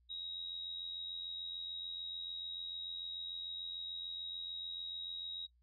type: tone with amplitude modulation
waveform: sine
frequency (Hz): 3804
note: A#7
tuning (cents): +34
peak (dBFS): -39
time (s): 0.09-5.47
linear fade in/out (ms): 20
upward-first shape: sine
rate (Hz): 86.8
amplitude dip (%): 65
effects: noise-tail reverb RT60 0.1 s tail -17 dB re dry + added 60 Hz sine -68 dBFS peak until 5.62 s